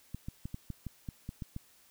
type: clicks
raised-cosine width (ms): 5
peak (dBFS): -26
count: 10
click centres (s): 0.146 / 0.285 / 0.455 / 0.544 / 0.703 / 0.867 / 1.088 / 1.291 / 1.422 / 1.564
effects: white hiss -63 dBFS RMS until 1.9 s